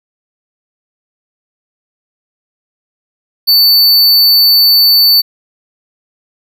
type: tone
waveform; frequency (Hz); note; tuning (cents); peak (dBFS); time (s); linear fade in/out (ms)
square; 4500; C#8; +25; -5; 3.47-5.22; 20
effects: none